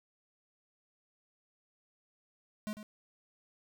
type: tone with echo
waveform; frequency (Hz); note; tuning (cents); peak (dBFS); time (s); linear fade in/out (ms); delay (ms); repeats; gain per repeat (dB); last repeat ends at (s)
square; 212.2; G#3; +38; -36; 2.67-2.73; 0; 99; 1; -10; 2.829
effects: none